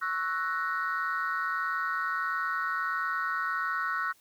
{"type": "chord", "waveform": "sine", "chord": "F# dominant seventh", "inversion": "second", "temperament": "equal", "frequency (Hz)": [1108.7, 1318.5, 1480, 1864.7], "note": ["C#6", "E6", "F#6", "A#6"], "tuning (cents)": [0, 0, 0, 0], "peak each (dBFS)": [-34, -32, -31, -36], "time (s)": [0.01, 4.13], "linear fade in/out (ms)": 20, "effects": ["tanh soft clip ceiling -21 dBFS", "white hiss -63 dBFS RMS until 4.2 s"]}